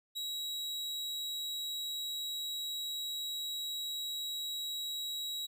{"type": "tone", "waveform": "40% pulse", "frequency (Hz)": 3863, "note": "B7", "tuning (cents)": -39, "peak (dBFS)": -35, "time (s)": [0.15, 5.47], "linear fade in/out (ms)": 20, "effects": []}